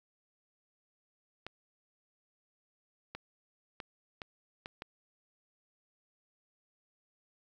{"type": "clicks", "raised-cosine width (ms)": 0.3, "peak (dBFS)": -25, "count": 6, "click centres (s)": [1.466, 3.15, 3.802, 4.218, 4.659, 4.821], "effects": ["10-bit"]}